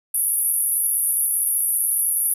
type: band-pass noise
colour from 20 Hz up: pink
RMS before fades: -21 dBFS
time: 0.14-2.34 s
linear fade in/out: 5 ms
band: 10000 to 12000 Hz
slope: 96 dB/octave
effects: none

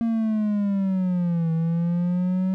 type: linear two-way sweep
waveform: triangle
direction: down then up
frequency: 231.6 to 162 to 189 Hz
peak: -18 dBFS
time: 0.01-2.54 s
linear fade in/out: 0 ms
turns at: 1.52 s
effects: none

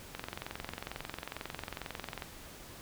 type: click train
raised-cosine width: 0.3 ms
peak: -22 dBFS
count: 47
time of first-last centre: 0.15-2.222 s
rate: 22.2 Hz
effects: pink hiss -50 dBFS RMS until 2.81 s

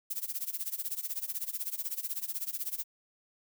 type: noise with tremolo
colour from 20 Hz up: violet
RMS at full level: -33 dBFS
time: 0.1-2.84 s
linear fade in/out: 10 ms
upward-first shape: sine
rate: 16 Hz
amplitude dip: 90%
effects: none

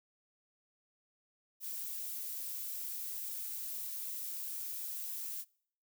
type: noise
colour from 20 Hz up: violet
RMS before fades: -41 dBFS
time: 1.6-5.45 s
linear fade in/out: 50 ms
effects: noise-tail reverb RT60 0.6 s tail -25 dB re dry

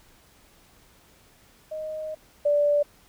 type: tone pair in turn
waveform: sine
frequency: 622.3 / 584 Hz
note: D#5 / D5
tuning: 0 / -10 cents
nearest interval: minor second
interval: 110 cents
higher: first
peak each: -30 / -18 dBFS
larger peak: second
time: 1.71-2.15 / 2.45-2.83 s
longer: first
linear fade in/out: 10 ms
effects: pink hiss -57 dBFS RMS until 3.08 s

